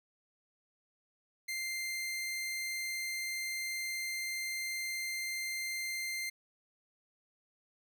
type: tone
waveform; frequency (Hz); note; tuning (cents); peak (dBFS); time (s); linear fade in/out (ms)
sawtooth; 2093; C7; 0; -32; 1.48-6.3; 10
effects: none